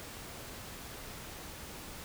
silence, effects pink hiss -46 dBFS RMS until 2.04 s

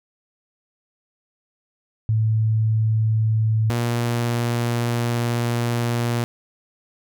sine / sawtooth tone pair in turn, 110 / 118.8 Hz, A2 / A#2, 0 / +33 cents, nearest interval minor second, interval 133 cents, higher second, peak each -16 dBFS, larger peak neither, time 2.09-3.7 / 3.7-6.24 s, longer second, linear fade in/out 0 ms, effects none

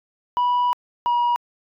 sine tone pair in turn, 980 / 960.9 Hz, B5 / B5, -14 / -48 cents, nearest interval unison, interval 34 cents, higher first, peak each -14 dBFS, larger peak neither, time 0.37-0.73 / 1.06-1.36 s, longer first, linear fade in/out 0 ms, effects tanh soft clip ceiling -16 dBFS

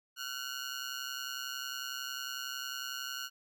15% pulse ring-modulated tone, 1440 Hz, F#6, 47 cents flat, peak -28 dBFS, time 0.16-3.3 s, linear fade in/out 50 ms, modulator 65.5 Hz, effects none

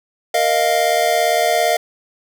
square chord, Bb suspended fourth, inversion none, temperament just, 466.2 / 621.6 / 699.2 Hz, Bb4 / Eb5 / F5, 0 / -2 / +2 cents, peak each -23 / -19 / -17 dBFS, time 0.34-1.77 s, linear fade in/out 5 ms, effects none

